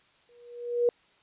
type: tone with exponential growth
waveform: sine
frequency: 480 Hz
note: B4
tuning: 49 cents flat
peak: -18 dBFS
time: 0.29-0.89 s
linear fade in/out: 1 ms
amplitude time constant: 130 ms
effects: white hiss -63 dBFS RMS until 1.22 s + resampled to 8000 Hz